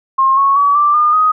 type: tone with pitch steps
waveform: sine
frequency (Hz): 1068 / 1102.5 / 1138.1 / 1174.8 / 1212.7 / 1251.9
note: C6 / C#6 / C#6 / D6 / D#6 / D#6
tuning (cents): +35 / -10 / +45 / 0 / -45 / +10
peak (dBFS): -8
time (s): 0.18-1.32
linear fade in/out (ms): 10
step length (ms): 190
effects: none